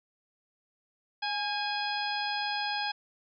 harmonic tone with a mistuned harmonic, 833 Hz, G#5, 5 cents sharp, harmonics 1 / 2 / 3 / 4 / 5 / 6, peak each -33 / -36 / -39 / -38 / -41 / -38 dBFS, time 1.22-2.92 s, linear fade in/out 10 ms, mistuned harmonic 2, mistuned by -47 cents, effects none

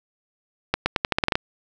accelerating click train, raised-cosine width 0.3 ms, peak -3 dBFS, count 10, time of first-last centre 0.74-1.355 s, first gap 120 ms, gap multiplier 0.85, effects none

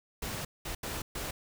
pink noise bursts at uneven times, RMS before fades -37 dBFS, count 4, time 0.22-0.45 / 0.65-0.75 / 0.83-1.02 / 1.15-1.31 s, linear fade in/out 5 ms, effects none

